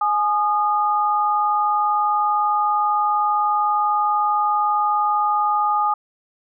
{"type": "tone pair together", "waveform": "sine", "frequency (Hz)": [838.9, 1226], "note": ["G#5", "D#6"], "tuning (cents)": [17, -26], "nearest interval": "perfect fifth", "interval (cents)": 657, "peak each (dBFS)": [-19, -19], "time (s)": [0.01, 5.94], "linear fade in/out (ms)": 5, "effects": []}